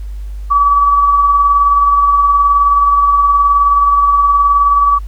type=tone with tremolo; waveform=sine; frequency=1145 Hz; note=D6; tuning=44 cents flat; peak=-5 dBFS; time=0.5-4.99 s; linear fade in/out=20 ms; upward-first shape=triangle; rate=19 Hz; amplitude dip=40%; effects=added 50 Hz sine -21 dBFS peak until 5.07 s + pink hiss -49 dBFS RMS until 5.07 s